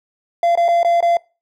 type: tone with dropouts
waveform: triangle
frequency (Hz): 686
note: F5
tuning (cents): -31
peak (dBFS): -10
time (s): 0.43-1.17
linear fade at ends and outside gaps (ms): 2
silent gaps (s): 0.554-0.574 / 0.682-0.686 / 0.831-0.847 / 1.006-1.026
effects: noise-tail reverb RT60 0.3 s tail -23 dB re dry

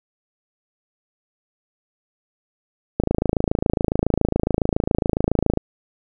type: click train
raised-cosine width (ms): 2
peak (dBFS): -4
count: 71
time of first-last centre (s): 3-5.574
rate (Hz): 27.2
effects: none

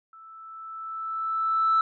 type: tone with level ramp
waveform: sine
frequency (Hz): 1318.5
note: E6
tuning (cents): 0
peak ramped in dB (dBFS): -46 to -16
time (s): 0.13-1.81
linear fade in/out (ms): 2
effects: tanh soft clip ceiling -15 dBFS

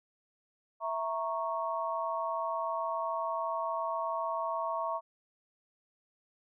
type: chord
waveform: sine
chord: A# diminished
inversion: second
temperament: equal with one note detuned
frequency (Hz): 659.3 / 932.3 / 1104.3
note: E5 / A#5 / C#6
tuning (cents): 0 / 0 / -7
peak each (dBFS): -35 / -36 / -35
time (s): 0.8-5.01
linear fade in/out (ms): 50
effects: none

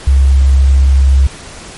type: tone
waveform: sine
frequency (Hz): 67.5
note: C#2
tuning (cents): -45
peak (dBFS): -4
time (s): 0.07-1.27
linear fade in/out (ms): 5
effects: pink hiss -31 dBFS RMS until 1.77 s + MP3 48 kbps

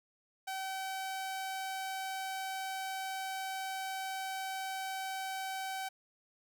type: tone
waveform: sawtooth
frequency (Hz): 766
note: G5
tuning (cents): -40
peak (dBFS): -33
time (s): 0.47-5.89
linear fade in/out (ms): 10
effects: none

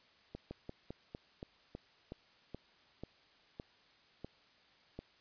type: slowing click train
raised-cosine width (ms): 2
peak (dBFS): -30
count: 13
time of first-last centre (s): 0.35-4.99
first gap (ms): 160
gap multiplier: 1.15
effects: white hiss -66 dBFS RMS until 5.2 s + resampled to 11025 Hz

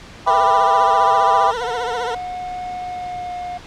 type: chord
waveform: sine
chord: E minor seventh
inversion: none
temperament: just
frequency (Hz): 659.3 / 791.1 / 988.9 / 1186.7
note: E5 / G5 / B5 / D6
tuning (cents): 0 / +16 / +2 / +18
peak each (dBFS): -21 / -16 / -16 / -19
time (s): 0.26-1.52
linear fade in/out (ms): 20
type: tone with vibrato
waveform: 20% pulse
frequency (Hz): 473.4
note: A#4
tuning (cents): +27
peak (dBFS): -17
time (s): 0.27-2.15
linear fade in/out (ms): 5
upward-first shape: triangle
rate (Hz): 15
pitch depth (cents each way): 130
type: tone with pitch glide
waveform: triangle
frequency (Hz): 726 to 715.6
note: F#5 to F5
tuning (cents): -33 to +42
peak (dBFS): -23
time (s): 1.61-3.58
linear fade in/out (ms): 10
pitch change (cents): -25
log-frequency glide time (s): 2.79-3.35
effects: pink hiss -39 dBFS RMS until 3.66 s + low-pass 5000 Hz 12 dB/octave

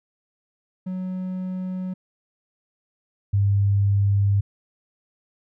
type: tone pair in turn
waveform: triangle / sine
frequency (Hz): 185 / 100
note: F#3 / G2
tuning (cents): 0 / +35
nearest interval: major seventh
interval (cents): 1065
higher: first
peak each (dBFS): -24 / -16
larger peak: second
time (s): 0.86-1.94 / 3.33-4.41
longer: neither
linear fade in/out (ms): 10
effects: none

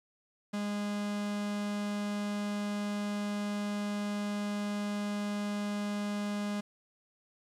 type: tone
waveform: 45% pulse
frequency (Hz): 205.8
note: G#3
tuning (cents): -16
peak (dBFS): -32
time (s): 0.53-6.61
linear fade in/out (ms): 10
effects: low-pass 9000 Hz 12 dB/octave + 10-bit

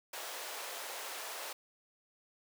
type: high-pass noise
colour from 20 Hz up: pink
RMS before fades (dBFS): -43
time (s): 0.13-1.53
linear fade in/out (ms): 5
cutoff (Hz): 490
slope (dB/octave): 24
effects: none

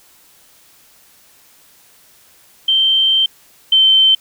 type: tone pair in turn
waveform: sine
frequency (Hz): 3129 / 3098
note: G7 / G7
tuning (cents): -4 / -21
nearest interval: unison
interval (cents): 17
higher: first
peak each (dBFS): -10 / -7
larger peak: second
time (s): 2.68-3.26 / 3.72-4.15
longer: first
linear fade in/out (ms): 5
effects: white hiss -49 dBFS RMS until 4.2 s

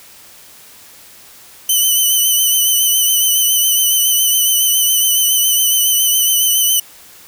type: tone with vibrato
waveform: 5% pulse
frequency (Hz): 3020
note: F#7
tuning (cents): +35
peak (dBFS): -3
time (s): 1.69-6.8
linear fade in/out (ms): 5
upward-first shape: sine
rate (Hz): 7.2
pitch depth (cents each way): 37
effects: white hiss -41 dBFS RMS until 7.27 s

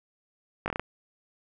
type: slowing click train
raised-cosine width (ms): 0.5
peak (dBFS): -14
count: 6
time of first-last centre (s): 0.66-0.796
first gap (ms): 19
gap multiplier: 1.18
effects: none

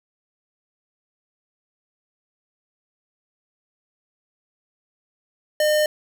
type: tone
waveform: square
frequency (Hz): 607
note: D#5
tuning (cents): -43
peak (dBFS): -17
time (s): 5.6-5.86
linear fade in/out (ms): 2
effects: none

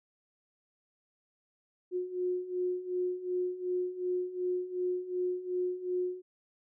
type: beating tone pair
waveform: sine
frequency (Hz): 360.4 / 363.1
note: F#4 / F#4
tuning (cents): -45 / -33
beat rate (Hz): 2.7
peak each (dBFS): -36 / -32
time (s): 1.91-6.22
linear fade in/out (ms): 50
effects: none

